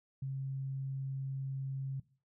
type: tone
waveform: sine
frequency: 134.9 Hz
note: C#3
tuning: 47 cents flat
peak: -35 dBFS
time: 0.22-2 s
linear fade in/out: 5 ms
effects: noise-tail reverb RT60 0.4 s tail -19 dB re dry